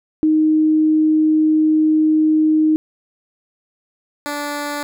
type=tone pair in turn; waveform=sine / 10% pulse; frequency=311.1 / 291 Hz; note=D#4 / D4; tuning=0 / -16 cents; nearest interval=minor second; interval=116 cents; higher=first; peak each=-11 / -14 dBFS; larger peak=first; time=0.23-2.76 / 4.26-4.83 s; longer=first; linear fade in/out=0 ms; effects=none